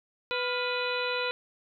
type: harmonic tone with a mistuned harmonic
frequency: 496.1 Hz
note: B4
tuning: 8 cents sharp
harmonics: 1 / 2 / 3 / 4 / 5 / 6 / 7 / 8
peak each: -32 / -36 / -35 / -42 / -34 / -41 / -43 / -37 dBFS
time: 0.31-1.31 s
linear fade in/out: 0 ms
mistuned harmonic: 3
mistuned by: -85 cents
effects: none